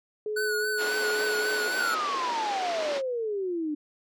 sine tone with tremolo, 425.4 Hz, G#4, 42 cents sharp, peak -28 dBFS, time 0.26-1.68 s, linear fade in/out 2 ms, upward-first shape square, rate 1.3 Hz, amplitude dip 25%
square tone with vibrato, 1480 Hz, F#6, in tune, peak -28 dBFS, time 0.36-1.95 s, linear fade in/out 10 ms, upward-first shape triangle, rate 3.7 Hz, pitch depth 51 cents each way
pink band-pass noise, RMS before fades -35 dBFS, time 0.77-3.02 s, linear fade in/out 50 ms, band 320 to 5500 Hz, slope 24 dB/octave
sine exponential sweep, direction down, 1478 to 292.1 Hz, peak -27 dBFS, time 1.78-3.75 s, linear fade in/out 10 ms
effects none

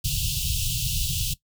pink band-stop noise, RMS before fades -26 dBFS, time 0.04-1.34 s, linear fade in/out 10 ms, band 160 to 2700 Hz, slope 96 dB/octave, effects noise-tail reverb RT60 0.1 s tail -17 dB re dry

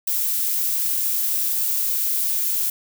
violet noise, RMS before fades -22 dBFS, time 0.07-2.7 s, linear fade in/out 5 ms, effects none

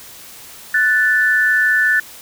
sine tone pair together, 1485.3 / 1760 Hz, F#6 / A6, +6 / 0 cents, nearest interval minor third, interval 294 cents, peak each -16 / -13 dBFS, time 0.74-2 s, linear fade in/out 5 ms, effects white hiss -38 dBFS RMS until 2.21 s

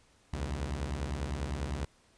sawtooth beating tone pair, 65 / 75 Hz, C2 / D2, -11 / +37 cents, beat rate 10 Hz, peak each -32 / -32 dBFS, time 0.33-1.85 s, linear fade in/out 5 ms, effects pink hiss -65 dBFS RMS until 2.17 s + resampled to 22050 Hz

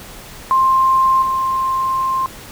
sine tone with level steps, 1054 Hz, C6, 12 cents sharp, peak -10 / -15 dBFS, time 0.51-2.26 s, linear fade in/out 0 ms, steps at 1.22 s, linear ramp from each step 5 ms, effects pink hiss -36 dBFS RMS until 2.51 s

